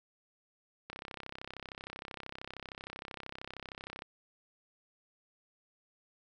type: click train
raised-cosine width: 0.3 ms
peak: -26 dBFS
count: 104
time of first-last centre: 0.9-4.021 s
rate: 33 Hz
effects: none